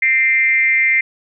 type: tone with frequency modulation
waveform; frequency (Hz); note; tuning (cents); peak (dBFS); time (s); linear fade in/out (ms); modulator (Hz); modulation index
sine; 2093; C7; 0; -11; 0.02-1.01; 5; 265; 0.61
effects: none